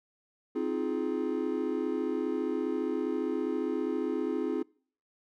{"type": "chord", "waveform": "triangle", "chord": "F minor seventh", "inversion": "second", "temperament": "just", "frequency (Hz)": [261.9, 314.3, 349.2, 419.1], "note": ["C4", "Eb4", "F4", "Ab4"], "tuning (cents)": [2, 18, 0, 16], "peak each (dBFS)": -32, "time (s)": [0.55, 4.63], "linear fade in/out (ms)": 10, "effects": ["noise-tail reverb RT60 0.5 s tail -25 dB re dry"]}